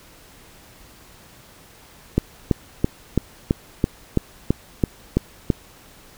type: click train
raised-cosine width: 3 ms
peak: -3 dBFS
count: 11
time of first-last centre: 2.18-5.502 s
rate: 3.01 Hz
effects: pink hiss -48 dBFS RMS until 6.17 s